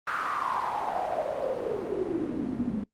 pink noise with band-pass filter sweep, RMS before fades -30 dBFS, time 0.07-2.84 s, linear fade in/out 5 ms, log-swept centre 1400 to 210 Hz, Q 6.7, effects noise-tail reverb RT60 0.1 s tail -18 dB re dry + Opus 32 kbps

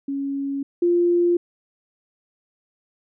sine tone pair in turn, 277.2 / 348.1 Hz, C#4 / F4, 0 / -6 cents, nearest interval major third, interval 394 cents, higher second, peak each -23 / -15 dBFS, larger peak second, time 0.08-0.63 / 0.82-1.37 s, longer neither, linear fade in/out 5 ms, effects none

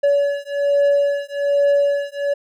triangle beating tone pair, 568 / 569.2 Hz, C#5 / C#5, +42 / +46 cents, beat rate 1.2 Hz, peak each -16 dBFS, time 0.03-2.34 s, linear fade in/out 10 ms, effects none

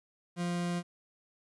40% pulse tone, 174.61 Hz, F3, in tune, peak -30 dBFS, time 0.36-0.83 s, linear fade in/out 50 ms, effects resampled to 24000 Hz + 12-bit

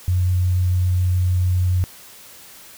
sine tone, 90.7 Hz, F#2, 34 cents flat, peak -15 dBFS, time 0.08-1.84 s, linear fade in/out 0 ms, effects white hiss -43 dBFS RMS until 2.77 s

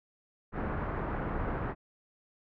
pink low-pass noise, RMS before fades -34 dBFS, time 0.52-1.75 s, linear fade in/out 50 ms, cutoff 1600 Hz, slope 24 dB/octave, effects none

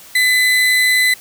35% pulse tone with amplitude modulation, 2011 Hz, B6, 31 cents sharp, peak -8 dBFS, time 0.15-1.14 s, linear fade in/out 5 ms, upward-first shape sine, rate 211 Hz, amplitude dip 30%, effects white hiss -40 dBFS RMS until 1.2 s

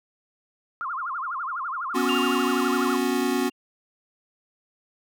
sine tone with vibrato, 1212 Hz, D#6, 46 cents flat, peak -27 dBFS, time 0.81-2.96 s, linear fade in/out 0 ms, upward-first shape sine, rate 12 Hz, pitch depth 280 cents each way
square chord, B suspended second, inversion none, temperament equal with one note detuned, 246.9 / 277.2 / 366.2 Hz, B3 / C#4 / F#4, 0 / 0 / -18 cents, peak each -27 dBFS, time 1.94-3.5 s, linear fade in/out 20 ms
sine tone with exponential decay, 2794 Hz, F7, in tune, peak -25 dBFS, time 2.09-3.52 s, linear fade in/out 1 ms, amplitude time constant 310 ms
effects none

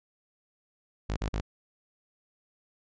sawtooth tone bursts, 52.2 Hz, G#1, 10 cents sharp, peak -25 dBFS, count 3, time 1.09-1.409 s, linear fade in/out 10 ms, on 77 ms, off 44 ms, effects resampled to 16000 Hz

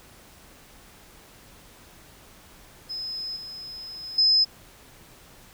sine tone with level steps, 5100 Hz, D#8, 42 cents sharp, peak -30 / -36 / -34 / -16 dBFS, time 2.89-4.45 s, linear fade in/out 20 ms, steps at 3.36 / 4.03 / 4.18 s, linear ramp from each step 5 ms, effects pink hiss -51 dBFS RMS until 5.53 s

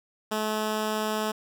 10% pulse tone, 215.4 Hz, A3, 37 cents flat, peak -18 dBFS, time 0.31-1.32 s, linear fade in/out 10 ms, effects none

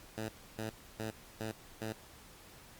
10% pulse tone bursts, 110 Hz, A2, in tune, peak -29 dBFS, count 5, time 0.17-1.93 s, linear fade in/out 10 ms, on 120 ms, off 290 ms, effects pink hiss -56 dBFS RMS until 2.79 s + Opus 48 kbps

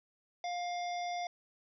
harmonic tone with a mistuned harmonic, 705 Hz, F5, 16 cents sharp, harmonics 1 / 3 / 5 / 7 / 8, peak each -35 / -45 / -49 / -52 / -53 dBFS, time 0.44-1.27 s, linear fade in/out 2 ms, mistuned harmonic 8, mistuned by +15 cents, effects none

